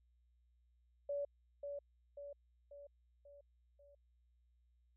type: tone with echo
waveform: sine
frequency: 571 Hz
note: D5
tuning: 49 cents flat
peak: -37 dBFS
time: 1.09-1.25 s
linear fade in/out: 5 ms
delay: 540 ms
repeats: 5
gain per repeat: -5 dB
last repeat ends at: 3.95 s
effects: added 60 Hz sine -70 dBFS peak until 4.96 s